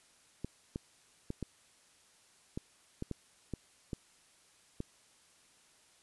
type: clicks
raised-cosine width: 3 ms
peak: -24 dBFS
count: 10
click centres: 0.446 / 0.759 / 1.304 / 1.427 / 2.575 / 3.024 / 3.113 / 3.537 / 3.932 / 4.804 s
effects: white hiss -65 dBFS RMS until 6.02 s + resampled to 24000 Hz